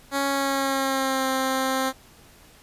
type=tone with pitch glide; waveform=10% pulse; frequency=277.2 to 263.6 Hz; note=C#4 to C4; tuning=0 to +13 cents; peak=-14 dBFS; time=0.11-1.93 s; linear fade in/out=50 ms; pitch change=-87 cents; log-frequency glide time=0.27-1.28 s; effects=pink hiss -52 dBFS RMS until 2.62 s + resampled to 32000 Hz

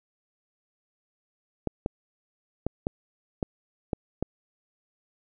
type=clicks; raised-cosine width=2 ms; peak=-13 dBFS; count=7; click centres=1.673 / 1.861 / 2.666 / 2.869 / 3.428 / 3.932 / 4.226 s; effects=none

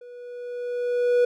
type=tone with level ramp; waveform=triangle; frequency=487.5 Hz; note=B4; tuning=23 cents flat; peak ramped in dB=-39 to -13 dBFS; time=0.01-1.25 s; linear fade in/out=5 ms; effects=none

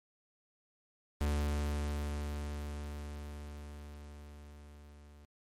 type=tone with level ramp; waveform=45% pulse; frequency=73.42 Hz; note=D2; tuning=in tune; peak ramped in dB=-29 to -54 dBFS; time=1.21-5.25 s; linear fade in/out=0 ms; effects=MP3 64 kbps

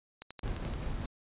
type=click train; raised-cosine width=0.2 ms; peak=-26 dBFS; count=7; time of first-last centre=0.22-0.737 s; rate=11.6 Hz
type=noise with tremolo; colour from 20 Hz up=brown; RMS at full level=-35 dBFS; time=0.43-1.06 s; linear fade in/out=5 ms; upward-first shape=sine; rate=5.2 Hz; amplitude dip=25%
effects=resampled to 8000 Hz

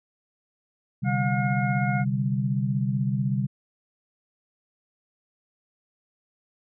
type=chord; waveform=sine; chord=C suspended second; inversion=none; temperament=equal; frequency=130.81 / 146.83 / 196 Hz; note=C3 / D3 / G3; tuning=0 / 0 / 0 cents; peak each=-25 / -29 / -27 dBFS; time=1.02-3.47 s; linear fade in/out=20 ms
type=harmonic tone; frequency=717 Hz; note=F5; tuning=45 cents sharp; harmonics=1 / 2 / 3; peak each=-29 / -32 / -34 dBFS; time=1.04-2.05 s; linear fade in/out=50 ms
effects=none

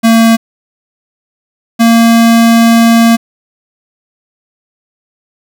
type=tone pair in turn; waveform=square; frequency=227.2 / 230.2 Hz; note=A#3 / A#3; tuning=-44 / -22 cents; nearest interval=unison; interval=22 cents; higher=second; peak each=-4 dBFS; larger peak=neither; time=0.03-0.37 / 1.79-3.17 s; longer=second; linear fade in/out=20 ms; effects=none

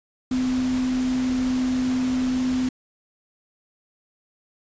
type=tone in noise; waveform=sine; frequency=254.9 Hz; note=C4; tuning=45 cents flat; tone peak=-20 dBFS; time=0.31-2.69 s; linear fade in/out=5 ms; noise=pink; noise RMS=-35 dBFS; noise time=0.31-2.69 s; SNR=+12 dB; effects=resampled to 16000 Hz

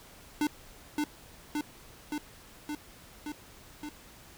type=tone with echo; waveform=square; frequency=298.7 Hz; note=D4; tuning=29 cents sharp; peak=-26 dBFS; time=0.41-0.47 s; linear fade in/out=2 ms; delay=570 ms; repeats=6; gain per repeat=-2 dB; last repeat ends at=3.89 s; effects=pink hiss -53 dBFS RMS until 4.37 s

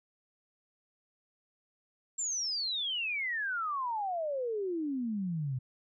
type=exponential sweep; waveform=sine; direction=down; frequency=7500 to 123.47 Hz; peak=-31 dBFS; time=2.18-5.59 s; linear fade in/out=10 ms; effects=none

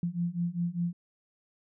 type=beating tone pair; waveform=sine; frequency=170.2 / 175.2 Hz; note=F3 / F3; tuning=-44 / +6 cents; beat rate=5 Hz; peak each=-32 / -31 dBFS; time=0.03-0.93 s; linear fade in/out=2 ms; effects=none

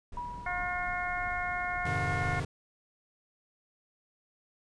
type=noise; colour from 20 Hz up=brown; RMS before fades=-44 dBFS; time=0.12-2.43 s; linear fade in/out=5 ms
type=tone with exponential decay; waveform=sine; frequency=970 Hz; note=B5; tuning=31 cents flat; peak=-33 dBFS; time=0.17-1.23 s; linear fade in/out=2 ms; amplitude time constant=230 ms
type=harmonic tone; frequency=358.2 Hz; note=F4; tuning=44 cents sharp; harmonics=2 / 3 / 4 / 5 / 6; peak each=-35 / -40 / -36 / -40 / -37 dBFS; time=0.46-2.4 s; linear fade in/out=5 ms
type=chord; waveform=square; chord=F minor seventh; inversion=none; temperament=equal; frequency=87.31 / 103.83 / 130.81 / 155.56 Hz; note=F2 / Ab2 / C3 / Eb3; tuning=0 / 0 / 0 / 0 cents; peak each=-38 dBFS; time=1.85-2.45 s; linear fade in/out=5 ms
effects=resampled to 22050 Hz

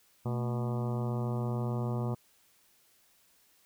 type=harmonic tone with a mistuned harmonic; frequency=121.8 Hz; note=B2; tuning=24 cents flat; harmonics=1 / 2 / 3 / 4 / 5 / 6 / 7 / 8 / 9 / 10; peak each=-31 / -37 / -41 / -43 / -45 / -47 / -48 / -49 / -50 / -51 dBFS; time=0.25-2.15 s; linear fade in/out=10 ms; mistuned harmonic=2; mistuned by=-110 cents; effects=white hiss -66 dBFS RMS until 3.65 s

